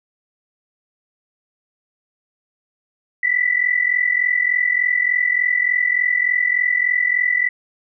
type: tone pair together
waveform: sine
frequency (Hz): 1954.6 / 1998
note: B6 / B6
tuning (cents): -18 / +20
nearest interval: unison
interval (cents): 38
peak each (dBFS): -18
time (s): 3.23-7.49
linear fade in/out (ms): 5
effects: none